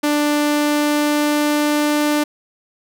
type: tone with pitch glide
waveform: sawtooth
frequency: 295.1 to 297 Hz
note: D4 to D4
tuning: +8 to +20 cents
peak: -11 dBFS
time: 0.03-2.24 s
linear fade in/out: 10 ms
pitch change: +12 cents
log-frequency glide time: 0.38-2.02 s
effects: none